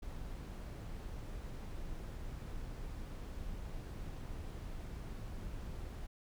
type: noise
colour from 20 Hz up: brown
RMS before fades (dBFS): -44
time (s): 0.02-6.07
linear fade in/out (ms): 10
effects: none